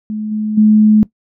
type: tone with level steps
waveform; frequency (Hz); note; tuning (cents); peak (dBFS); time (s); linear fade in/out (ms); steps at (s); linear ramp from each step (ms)
sine; 214; A3; -48; -18 / -15 / -5; 0.1-1.03; 0; 0.31 / 0.57; 10
effects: noise-tail reverb RT60 0.1 s tail -19 dB re dry

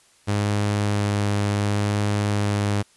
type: tone with vibrato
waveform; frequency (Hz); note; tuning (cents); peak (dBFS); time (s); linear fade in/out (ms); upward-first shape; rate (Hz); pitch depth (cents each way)
sawtooth; 102.7; G#2; -19; -16; 0.27-2.83; 20; sine; 0.69; 9
effects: white hiss -57 dBFS RMS until 2.96 s + resampled to 24000 Hz

